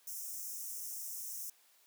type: high-pass noise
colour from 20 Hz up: white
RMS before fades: -43 dBFS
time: 0.07-1.5 s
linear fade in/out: 5 ms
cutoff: 5400 Hz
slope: 96 dB/octave
effects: white hiss -67 dBFS RMS until 1.86 s + high-pass 400 Hz 12 dB/octave